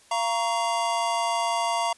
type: tone cluster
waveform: square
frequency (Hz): 688 / 936 / 1118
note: F5 / A#5 / C#6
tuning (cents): -26 / +7 / +14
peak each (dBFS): -28 / -27 / -32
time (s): 0.11-1.93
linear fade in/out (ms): 5
effects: white hiss -56 dBFS RMS until 1.97 s + resampled to 24000 Hz